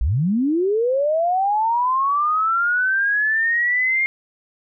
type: linear sweep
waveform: sine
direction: up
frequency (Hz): 47.73 to 2137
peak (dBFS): -16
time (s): 0.01-4.06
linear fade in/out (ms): 0
effects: none